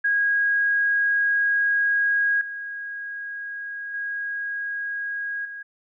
sine tone with level steps, 1642 Hz, G#6, 20 cents flat, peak -18 / -30 / -26 / -33 dBFS, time 0.04-5.63 s, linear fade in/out 10 ms, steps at 2.41 / 3.94 / 5.45 s, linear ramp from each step 2 ms, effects none

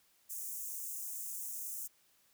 white high-pass noise, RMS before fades -42 dBFS, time 0.29-1.88 s, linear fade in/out 20 ms, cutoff 6300 Hz, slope 48 dB/octave, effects white hiss -70 dBFS RMS until 2.33 s

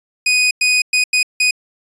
sawtooth tone bursts at uneven times, 2489 Hz, D#7, in tune, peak -8 dBFS, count 5, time 0.26-0.51 / 0.61-0.82 / 0.93-1.04 / 1.13-1.23 / 1.4-1.51 s, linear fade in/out 5 ms, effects resampled to 22050 Hz

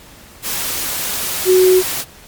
sine tone in noise, 370 Hz, F#4, in tune, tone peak -7 dBFS, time 1.45-1.83 s, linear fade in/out 50 ms, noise white, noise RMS -21 dBFS, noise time 0.42-2.05 s, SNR +11 dB, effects pink hiss -41 dBFS RMS until 2.27 s + MP3 96 kbps

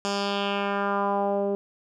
10% pulse tone with low-pass filter sweep, 200.4 Hz, G3, 38 cents sharp, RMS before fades -26 dBFS, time 0.05-1.55 s, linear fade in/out 0 ms, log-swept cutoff 6400 to 450 Hz, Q 2.3, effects none

